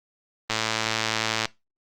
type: click train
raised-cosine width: 0.2 ms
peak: -6 dBFS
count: 107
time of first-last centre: 0.5-1.455 s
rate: 111 Hz
effects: noise-tail reverb RT60 0.2 s tail -20 dB re dry + Opus 24 kbps